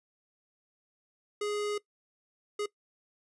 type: tone bursts at uneven times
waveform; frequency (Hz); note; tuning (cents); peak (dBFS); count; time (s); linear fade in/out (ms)
square; 415.3; G#4; 0; -31; 2; 1.41-1.78 / 2.59-2.66; 5
effects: noise-tail reverb RT60 0.1 s tail -20 dB re dry + resampled to 24000 Hz